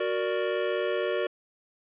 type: chord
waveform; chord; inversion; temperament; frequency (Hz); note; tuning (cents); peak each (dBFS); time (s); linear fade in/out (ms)
square; Gb augmented; none; equal; 370 / 466.2 / 587.3; Gb4 / Bb4 / D5; 0 / 0 / 0; -31; 0-1.27; 5
effects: resampled to 8000 Hz + 10-bit